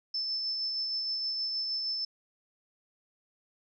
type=tone with tremolo; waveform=sine; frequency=5274 Hz; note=E8; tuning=in tune; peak=-29 dBFS; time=0.14-2.05 s; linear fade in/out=5 ms; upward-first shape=sine; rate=6.4 Hz; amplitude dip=25%; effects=none